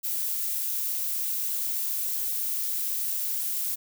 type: noise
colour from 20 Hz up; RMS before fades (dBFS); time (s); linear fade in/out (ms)
violet; -29; 0.03-3.76; 20
effects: none